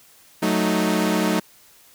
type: chord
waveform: sawtooth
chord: D# diminished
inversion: first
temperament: equal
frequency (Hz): 185 / 220 / 311.1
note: F#3 / A3 / D#4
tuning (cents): 0 / 0 / 0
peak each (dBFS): -19 / -19 / -19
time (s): 0.42-1.4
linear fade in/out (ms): 10
effects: white hiss -52 dBFS RMS until 1.94 s